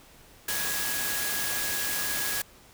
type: tone in noise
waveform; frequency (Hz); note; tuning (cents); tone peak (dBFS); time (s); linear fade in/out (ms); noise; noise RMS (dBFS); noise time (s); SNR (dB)
sine; 1663; G#6; +2; -35; 0.48-2.42; 5; white; -30; 0.48-2.42; -8
effects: pink hiss -54 dBFS RMS until 2.73 s